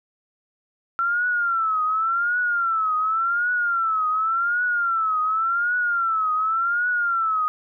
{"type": "tone with vibrato", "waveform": "sine", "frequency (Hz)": 1355, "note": "E6", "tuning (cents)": 47, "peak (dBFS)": -19, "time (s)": [0.99, 7.48], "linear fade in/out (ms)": 0, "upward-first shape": "triangle", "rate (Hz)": 0.89, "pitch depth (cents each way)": 150, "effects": []}